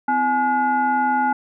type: tone with frequency modulation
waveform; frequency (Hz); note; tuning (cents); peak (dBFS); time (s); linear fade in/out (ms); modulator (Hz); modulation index
sine; 846; G#5; +32; -16; 0.08-1.33; 5; 590; 0.79
effects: none